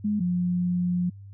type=tone pair in turn; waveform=sine; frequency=208.8 / 177.73 Hz; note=G#3 / F3; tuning=+10 / +31 cents; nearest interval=minor third; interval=279 cents; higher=first; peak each=-22 dBFS; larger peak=neither; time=0.04-0.2 / 0.2-1.1 s; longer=second; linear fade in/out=10 ms; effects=added 99 Hz sine -41 dBFS peak until 1.33 s